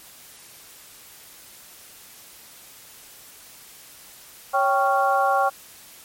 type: harmonic tone with a mistuned harmonic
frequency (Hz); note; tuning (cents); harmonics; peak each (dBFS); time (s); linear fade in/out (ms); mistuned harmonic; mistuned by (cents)
277.2; C#4; 0; 2 / 3 / 4 / 5; -24 / -20 / -23 / -25; 4.53-5.5; 20; 3; -100
effects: white hiss -46 dBFS RMS until 6.04 s + MP3 64 kbps

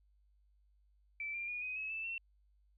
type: tone with pitch steps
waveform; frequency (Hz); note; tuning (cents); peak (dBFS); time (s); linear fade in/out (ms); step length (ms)
sine; 2323 / 2383 / 2444 / 2507 / 2572 / 2638 / 2706; D7 / D7 / D#7 / D#7 / E7 / E7 / E7; -20 / +25 / -32 / +12 / -43 / +1 / +45; -38; 1.2-2.18; 2; 140
effects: added 50 Hz sine -67 dBFS peak until 2.77 s

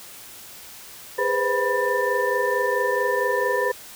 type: tone cluster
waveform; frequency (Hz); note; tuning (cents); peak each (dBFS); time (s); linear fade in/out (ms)
sine; 409.2 / 492.5 / 517 / 983 / 1785; G#4 / B4 / C5 / B5 / A6; -26 / -5 / -21 / -8 / +24; -26; 1.18-3.72; 10
effects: white hiss -42 dBFS RMS until 3.95 s

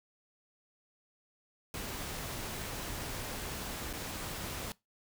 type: noise with dropouts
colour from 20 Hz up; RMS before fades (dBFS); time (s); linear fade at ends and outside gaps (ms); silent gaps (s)
pink; -40; 1.74-4.72; 1; 3.929-3.935
effects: noise-tail reverb RT60 0.2 s tail -21 dB re dry

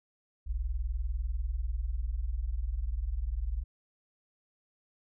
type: tone pair together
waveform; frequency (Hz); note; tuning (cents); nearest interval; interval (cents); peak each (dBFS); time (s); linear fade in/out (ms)
sine; 41.57 / 61.74; E1 / B1; +15 / 0; perfect fifth; 685; -33 / -32; 0.46-3.64; 20
effects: none

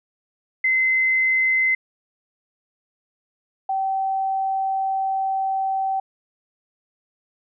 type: tone pair in turn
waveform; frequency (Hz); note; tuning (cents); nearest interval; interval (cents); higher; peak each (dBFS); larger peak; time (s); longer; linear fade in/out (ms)
sine; 2057 / 771.4; C7 / G5; -30 / -28; octave + perfect fourth; 1698; first; -16 / -20; first; 0.64-1.75 / 3.69-6; second; 5
effects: none

